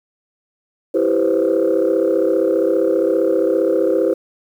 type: chord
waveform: sine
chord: C major seventh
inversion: first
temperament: equal with one note detuned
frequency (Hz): 329.6 / 392 / 493.9 / 529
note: E4 / G4 / B4 / C5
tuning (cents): 0 / 0 / 0 / +19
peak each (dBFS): -18 / -18 / -18 / -18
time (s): 0.94-4.14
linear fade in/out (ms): 10
effects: tanh soft clip ceiling -7 dBFS + 8-bit